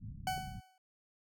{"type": "low-pass noise", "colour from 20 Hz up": "white", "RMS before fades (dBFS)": -46, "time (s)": [0, 0.61], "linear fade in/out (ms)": 20, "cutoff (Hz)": 210, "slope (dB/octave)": 48}
{"type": "tone with exponential decay", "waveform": "40% pulse", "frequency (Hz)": 751, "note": "F#5", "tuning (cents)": 26, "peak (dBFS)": -30, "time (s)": [0.27, 0.78], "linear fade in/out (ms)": 2, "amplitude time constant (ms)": 110}
{"type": "clicks", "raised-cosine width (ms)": 2, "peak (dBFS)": [-46, -37], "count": 2, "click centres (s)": [0.374, 0.379]}
{"effects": []}